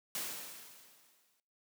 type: noise with exponential decay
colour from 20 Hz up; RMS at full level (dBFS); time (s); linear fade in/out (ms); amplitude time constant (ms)
white; -37; 0.15-1.4; 1; 270
effects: noise-tail reverb RT60 0.5 s tail -21 dB re dry + high-pass 150 Hz 12 dB/octave